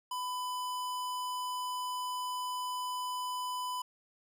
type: tone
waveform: square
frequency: 1000 Hz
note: B5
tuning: 21 cents sharp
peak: -35 dBFS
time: 0.11-3.82 s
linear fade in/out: 5 ms
effects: none